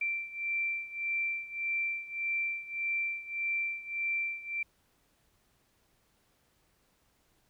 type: beating tone pair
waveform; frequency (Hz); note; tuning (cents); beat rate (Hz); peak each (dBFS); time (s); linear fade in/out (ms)
sine; 2349 / 2350.7; D7 / D7; 0 / +1; 1.7; -33 / -36; 0.01-4.63; 5
effects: pink hiss -71 dBFS RMS until 7.49 s

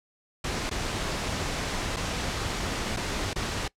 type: noise with dropouts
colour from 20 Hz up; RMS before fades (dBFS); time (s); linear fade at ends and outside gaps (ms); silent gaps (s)
pink; -30; 0.44-3.68; 5; 0.696-0.711 / 1.963-1.967 / 2.965-2.969 / 3.333-3.358
effects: noise-tail reverb RT60 0.1 s tail -22 dB re dry + low-pass 7000 Hz 12 dB/octave

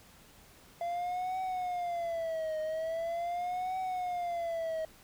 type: tone with vibrato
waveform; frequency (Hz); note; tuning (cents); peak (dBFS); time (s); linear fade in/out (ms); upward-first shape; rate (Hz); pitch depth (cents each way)
triangle; 684; F5; -36; -30; 0.81-4.85; 2; triangle; 0.42; 170
effects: pink hiss -58 dBFS RMS until 5.03 s

